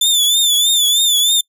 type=tone with vibrato; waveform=sawtooth; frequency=3520 Hz; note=A7; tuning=in tune; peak=-8 dBFS; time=0.01-1.41 s; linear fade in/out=5 ms; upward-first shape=triangle; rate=3.2 Hz; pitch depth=86 cents each way; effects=noise-tail reverb RT60 0.1 s tail -25 dB re dry